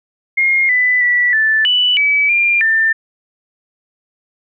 sine tone with pitch steps, 2137 / 1995 / 1956 / 1757 / 2969 / 2290 / 2394 / 1789 Hz, C7 / B6 / B6 / A6 / F#7 / D7 / D7 / A6, +36 / +17 / -17 / -3 / +5 / -44 / +33 / +28 cents, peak -10 dBFS, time 0.37-2.93 s, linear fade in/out 10 ms, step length 320 ms, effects none

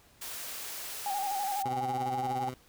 white high-pass noise, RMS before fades -40 dBFS, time 0.21-1.63 s, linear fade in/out 10 ms, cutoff 370 Hz, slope 12 dB/octave
sine tone with vibrato, 796 Hz, G5, 26 cents sharp, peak -30 dBFS, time 1.06-2.49 s, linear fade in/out 2 ms, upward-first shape square, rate 12 Hz, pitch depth 51 cents each way
15% pulse tone with tremolo, 127.4 Hz, C3, 46 cents flat, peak -28 dBFS, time 1.65-2.54 s, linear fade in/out 5 ms, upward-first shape sine, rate 17 Hz, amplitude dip 55%
effects pink hiss -61 dBFS RMS until 2.68 s

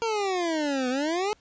25% pulse exponential two-way sweep, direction down then up, 466.2 to 246.9 to 434.6 Hz, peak -21 dBFS, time 0.02-1.33 s, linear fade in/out 0 ms, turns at 0.89 s, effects pink hiss -62 dBFS RMS until 1.4 s + resampled to 16000 Hz

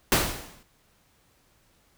pink noise with exponential decay, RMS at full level -18 dBFS, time 0.12-0.63 s, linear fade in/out 1 ms, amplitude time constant 110 ms, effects pink hiss -64 dBFS RMS until 1.97 s

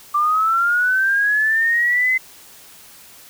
sine linear sweep, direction up, 1172 to 2057 Hz, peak -14 dBFS, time 0.14-2.18 s, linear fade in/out 10 ms, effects white hiss -44 dBFS RMS until 3.29 s

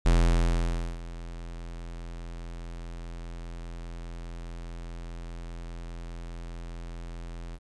square tone with ADSR envelope, 42.44 Hz, F1, 49 cents flat, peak -18 dBFS, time 0.05-7.59 s, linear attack 15 ms, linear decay 910 ms, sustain -19 dB, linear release 47 ms, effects resampled to 22050 Hz + 10-bit

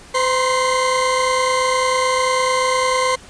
40% pulse tone cluster, 512 / 959 / 1053 / 2075 Hz, C5 / A#5 / C6 / C7, -38 / +49 / +11 / -15 cents, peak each -18 / -27 / -18 / -25 dBFS, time 0.14-3.16 s, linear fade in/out 10 ms, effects pink hiss -42 dBFS RMS until 3.29 s + resampled to 22050 Hz

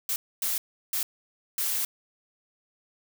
blue noise bursts at uneven times, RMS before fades -28 dBFS, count 4, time 0.09-0.16 / 0.42-0.58 / 0.93-1.03 / 1.58-1.85 s, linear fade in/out 2 ms, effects none

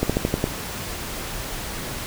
slowing click train, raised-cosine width 2 ms, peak -6 dBFS, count 6, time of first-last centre 0.03-0.441 s, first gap 66 ms, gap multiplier 1.11, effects pink hiss -31 dBFS RMS until 2.06 s

